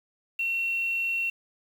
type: tone with quantisation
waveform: sine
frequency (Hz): 2722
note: F7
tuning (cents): -45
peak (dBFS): -25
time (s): 0.39-1.3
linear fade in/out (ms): 5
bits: 8
effects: none